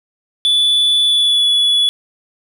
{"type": "tone with pitch glide", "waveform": "triangle", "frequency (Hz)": [3463, 3411], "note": ["A7", "G#7"], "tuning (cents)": [-28, 46], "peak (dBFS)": -9, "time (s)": [0.45, 1.89], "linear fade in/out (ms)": 0, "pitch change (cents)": -26, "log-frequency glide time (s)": [1.03, 1.47], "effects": []}